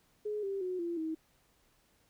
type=tone with pitch steps; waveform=sine; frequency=420.8 / 392.6 / 366.3 / 341.8 / 318.9 Hz; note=G#4 / G4 / F#4 / F4 / D#4; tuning=+23 / +3 / -17 / -37 / +43 cents; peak=-33 dBFS; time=0.25-1.15 s; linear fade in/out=10 ms; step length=180 ms; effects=pink hiss -70 dBFS RMS until 2.09 s